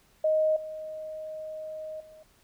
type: tone with level steps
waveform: sine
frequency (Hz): 624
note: D#5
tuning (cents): +5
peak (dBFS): -21 / -35 / -48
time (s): 0.24-2.23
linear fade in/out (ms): 5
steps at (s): 0.56 / 2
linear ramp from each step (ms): 5
effects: pink hiss -63 dBFS RMS until 2.43 s